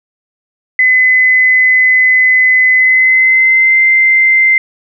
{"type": "tone with pitch glide", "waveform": "sine", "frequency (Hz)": [2025, 2081], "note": ["B6", "C7"], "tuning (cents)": [43, -10], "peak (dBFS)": -5, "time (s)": [0.79, 4.58], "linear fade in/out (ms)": 2, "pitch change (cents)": 47, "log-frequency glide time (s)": [2.76, 3.81], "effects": []}